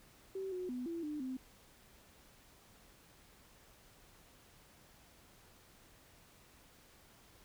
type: tone with pitch steps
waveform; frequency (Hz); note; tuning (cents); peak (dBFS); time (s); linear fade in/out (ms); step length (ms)
sine; 384.1 / 364.8 / 249.2 / 335.8 / 299.8 / 259; G4 / F#4 / B3 / E4 / D4 / C4; -35 / -24 / +16 / +32 / +36 / -17; -38; 0.35-1.37; 5; 170
effects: pink hiss -63 dBFS RMS until 7.44 s